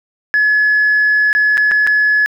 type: tone with dropouts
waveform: sine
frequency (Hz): 1703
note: G#6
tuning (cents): +43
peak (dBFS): -8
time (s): 0.34-2.26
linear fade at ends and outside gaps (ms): 0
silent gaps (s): 1.329-1.35 / 1.572-1.578 / 1.712-1.717 / 1.867-1.873
effects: tanh soft clip ceiling -6 dBFS + 8-bit